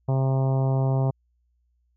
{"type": "harmonic tone", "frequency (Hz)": 133.3, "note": "C3", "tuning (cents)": 33, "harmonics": [1, 2, 3, 4, 5, 6, 7, 8, 9], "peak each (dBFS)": [-20, -34, -33, -35, -33, -38, -39, -45, -50], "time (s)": [0.08, 1.11], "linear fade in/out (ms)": 10, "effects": ["added 60 Hz sine -65 dBFS peak until 1.96 s"]}